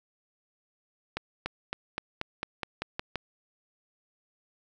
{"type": "accelerating click train", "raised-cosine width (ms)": 0.3, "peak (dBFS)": -15, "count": 10, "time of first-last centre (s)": [1.17, 3.157], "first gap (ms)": 290, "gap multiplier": 0.93, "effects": []}